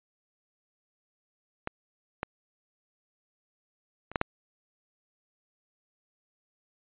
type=clicks; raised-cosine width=0.5 ms; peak=-16 / -15 / -27 / -10 / -9 dBFS; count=5; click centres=1.674 / 2.231 / 4.116 / 4.158 / 4.214 s; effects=resampled to 8000 Hz